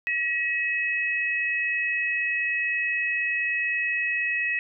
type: tone pair together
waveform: sine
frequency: 1915 / 2564 Hz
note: A#6 / E7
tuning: +46 / -49 cents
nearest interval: perfect fourth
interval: 505 cents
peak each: -26 dBFS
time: 0.07-4.59 s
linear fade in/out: 0 ms
effects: none